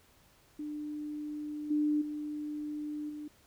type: tone with level steps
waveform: sine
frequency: 298.9 Hz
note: D4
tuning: 31 cents sharp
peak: -36 / -26 / -35 / -39 dBFS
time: 0.59-3.28 s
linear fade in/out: 5 ms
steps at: 1.7 / 2.01 / 3.09 s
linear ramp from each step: 10 ms
effects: pink hiss -64 dBFS RMS until 3.46 s